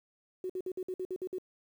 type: tone bursts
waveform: sine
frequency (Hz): 370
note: F#4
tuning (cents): 0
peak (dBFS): -33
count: 9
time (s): 0.44-1.384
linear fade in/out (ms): 2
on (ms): 56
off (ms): 55
effects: 10-bit